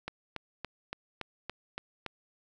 click train, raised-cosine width 0.3 ms, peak -20 dBFS, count 8, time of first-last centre 0.08-2.063 s, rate 3.53 Hz, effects none

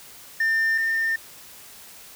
sine tone pair in turn, 1800 / 1807 Hz, A6 / A6, +39 / +46 cents, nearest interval unison, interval 7 cents, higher second, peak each -16 / -19 dBFS, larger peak first, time 0.4-0.78 / 0.78-1.16 s, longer neither, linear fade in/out 5 ms, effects tanh soft clip ceiling -18 dBFS + white hiss -45 dBFS RMS until 2.15 s

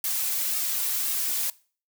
blue noise with flanger, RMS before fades -27 dBFS, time 0.04-1.5 s, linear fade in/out 2 ms, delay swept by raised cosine 2 to 3.2 ms, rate 1.9 Hz, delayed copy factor -0.6, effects noise-tail reverb RT60 0.4 s tail -21 dB re dry

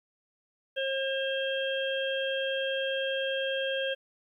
harmonic tone, 537 Hz, C5, 45 cents sharp, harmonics 1 / 3 / 5 / 6, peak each -30 / -35 / -39 / -35 dBFS, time 0.76-3.95 s, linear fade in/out 20 ms, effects 11-bit

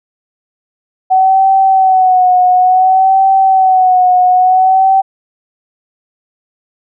sine tone with vibrato, 750 Hz, F#5, 23 cents sharp, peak -5 dBFS, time 1.1-5.02 s, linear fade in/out 20 ms, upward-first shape sine, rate 0.57 Hz, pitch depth 50 cents each way, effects none

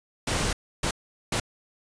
pink noise bursts at uneven times, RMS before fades -26 dBFS, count 3, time 0.27-0.53 / 0.83-0.91 / 1.32-1.4 s, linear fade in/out 5 ms, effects resampled to 22050 Hz

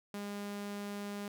sawtooth tone, 203.5 Hz, G#3, 35 cents flat, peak -35 dBFS, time 0.14-1.28 s, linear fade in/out 2 ms, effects none

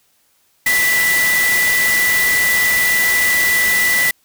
sine tone in noise, 1975.5 Hz, B6, in tune, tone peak -13 dBFS, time 0.66-4.11 s, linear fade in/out 5 ms, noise white, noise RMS -20 dBFS, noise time 0.66-4.11 s, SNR +4 dB, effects white hiss -59 dBFS RMS until 4.24 s

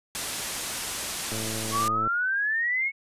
white low-pass noise, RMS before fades -33 dBFS, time 0.15-1.88 s, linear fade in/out 0 ms, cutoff 11000 Hz, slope 24 dB/octave
click train, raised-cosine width 2 ms, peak -23 dBFS, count 84, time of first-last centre 1.32-2.075 s, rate 110 Hz
sine exponential sweep, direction up, 1099 to 2217 Hz, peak -23 dBFS, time 1.71-2.92 s, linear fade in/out 50 ms
effects resampled to 32000 Hz

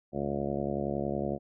harmonic tone with a mistuned harmonic, 70.8 Hz, C#2, 37 cents sharp, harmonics 1 / 2 / 3 / 4 / 5 / 6 / 7 / 8 / 9 / 10, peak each -44 / -38 / -35 / -41 / -36 / -40 / -41 / -37 / -40 / -41 dBFS, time 0.12-1.39 s, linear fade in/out 50 ms, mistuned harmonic 1, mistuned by +55 cents, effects none

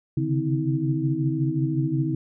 sine tone cluster, 134.4 / 139.9 / 153.5 / 258.3 / 321.6 Hz, C3 / C#3 / D#3 / C4 / E4, +47 / +16 / -23 / -22 / -43 cents, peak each -29 / -25 / -30 / -32 / -26 dBFS, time 0.17-2.15 s, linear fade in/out 5 ms, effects none

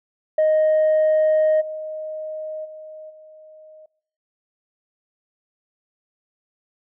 sine tone with level steps, 622.3 Hz, D#5, in tune, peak -12 / -27 / -35 / -42 dBFS, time 0.38-3.86 s, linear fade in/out 5 ms, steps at 1.6 / 2.64 / 3.09 s, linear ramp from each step 20 ms, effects noise-tail reverb RT60 0.7 s tail -23 dB re dry + tanh soft clip ceiling -12 dBFS

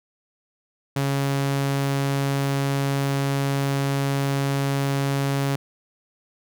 sawtooth tone, 138.59 Hz, C#3, in tune, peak -17 dBFS, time 0.96-5.56 s, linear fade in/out 5 ms, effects none

